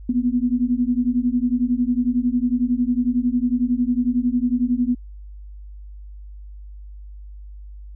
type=beating tone pair; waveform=sine; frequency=240 / 251 Hz; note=B3 / B3; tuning=-49 / +28 cents; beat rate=11 Hz; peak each=-20 / -20 dBFS; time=0.09-4.95 s; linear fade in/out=5 ms; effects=added 50 Hz sine -35 dBFS peak until 7.95 s